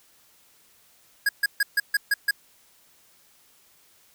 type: tone bursts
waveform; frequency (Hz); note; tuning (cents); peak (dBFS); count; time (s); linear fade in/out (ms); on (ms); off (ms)
square; 1648; G#6; -14; -19; 7; 1.26-2.31; 5; 30; 140
effects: white hiss -59 dBFS RMS until 4.14 s

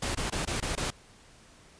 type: noise bursts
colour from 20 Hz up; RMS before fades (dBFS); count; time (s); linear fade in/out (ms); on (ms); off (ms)
pink; -31; 6; 0.02-0.905; 5; 130; 21
effects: pink hiss -56 dBFS RMS until 1.79 s + resampled to 22050 Hz

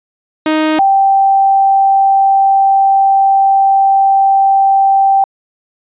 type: tone pair in turn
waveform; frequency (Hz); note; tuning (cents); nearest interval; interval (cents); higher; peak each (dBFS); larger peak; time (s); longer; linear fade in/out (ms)
sawtooth / sine; 311.5 / 782; D#4 / G5; +2 / -4; octave + major third; 1594; second; -6; neither; 0.46-0.79 / 0.79-5.24; second; 2
effects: resampled to 8000 Hz

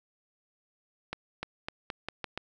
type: accelerating click train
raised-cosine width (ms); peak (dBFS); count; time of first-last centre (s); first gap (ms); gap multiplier
0.3; -18; 7; 1.13-2.376; 300; 0.85
effects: none

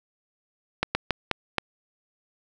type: slowing click train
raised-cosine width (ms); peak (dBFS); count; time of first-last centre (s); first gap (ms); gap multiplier
0.3; -6; 5; 0.83-1.583; 120; 1.31
effects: none

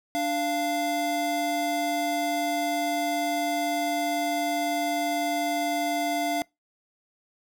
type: tone pair together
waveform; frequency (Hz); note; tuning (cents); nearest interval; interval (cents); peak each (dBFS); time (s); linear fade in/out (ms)
square; 293.7 / 692; D4 / F5; 0 / -16; octave + minor third; 1484; -30 / -27; 0.15-6.42; 0
effects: noise-tail reverb RT60 0.2 s tail -24 dB re dry

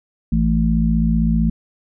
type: harmonic tone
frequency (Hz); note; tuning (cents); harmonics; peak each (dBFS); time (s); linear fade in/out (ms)
55.6; A1; +19; 1 / 3 / 4; -18 / -18 / -18; 0.32-1.5; 5
effects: none

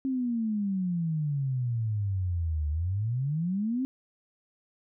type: exponential two-way sweep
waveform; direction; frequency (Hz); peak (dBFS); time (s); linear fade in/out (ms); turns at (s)
sine; down then up; 270 to 73.42 to 270; -26; 0.05-3.85; 0; 2.69
effects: none

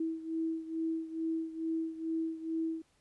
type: beating tone pair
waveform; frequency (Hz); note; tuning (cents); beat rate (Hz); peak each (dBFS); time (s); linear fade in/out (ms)
sine; 323.8 / 326.1; E4 / E4; -31 / -19; 2.3; -34 / -38; 0-2.82; 5
effects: pink hiss -71 dBFS RMS until 3 s + resampled to 24000 Hz

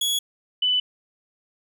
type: tone pair in turn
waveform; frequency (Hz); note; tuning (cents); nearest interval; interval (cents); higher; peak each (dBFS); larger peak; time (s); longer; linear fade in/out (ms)
sawtooth / sine; 3360 / 2993; G#7 / F#7; +19 / +19; major second; 200; first; -18; neither; 0.01-0.19 / 0.62-0.8; neither; 5
effects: none

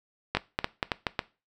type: two click trains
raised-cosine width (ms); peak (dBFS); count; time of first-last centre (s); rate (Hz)
0.3; -9 / -9; 4 / 4; 0.37-1.192 / 0.35-1.068; 3.65 / 4.18
effects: noise-tail reverb RT60 0.3 s tail -19 dB re dry

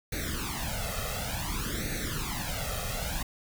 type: noise with flanger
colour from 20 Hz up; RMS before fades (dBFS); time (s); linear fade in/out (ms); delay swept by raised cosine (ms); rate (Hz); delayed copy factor
pink; -33; 0.12-3.23; 5; 0.48 to 1.58; 0.56; +1
effects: none

